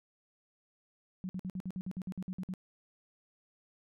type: tone bursts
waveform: sine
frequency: 185 Hz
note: F#3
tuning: in tune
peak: -35 dBFS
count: 13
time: 1.24-2.538 s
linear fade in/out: 0 ms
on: 50 ms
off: 54 ms
effects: none